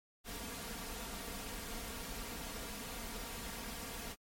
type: noise with comb filter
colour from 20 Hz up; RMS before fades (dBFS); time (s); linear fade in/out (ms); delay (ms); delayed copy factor
pink; -44; 0.24-4.16; 50; 4.3; +0.6
effects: MP3 64 kbps